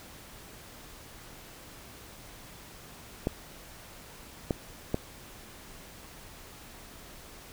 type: clicks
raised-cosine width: 2 ms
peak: -13 dBFS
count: 3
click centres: 3.271 / 4.508 / 4.944 s
effects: pink hiss -49 dBFS RMS until 7.52 s